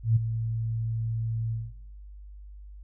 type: tone with ADSR envelope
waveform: sine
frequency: 113.2 Hz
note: A2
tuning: 50 cents sharp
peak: -16 dBFS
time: 0.03-1.73 s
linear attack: 130 ms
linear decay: 16 ms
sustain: -11 dB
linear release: 210 ms
effects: noise-tail reverb RT60 1.0 s tail -26 dB re dry + added 50 Hz sine -42 dBFS peak until 2.83 s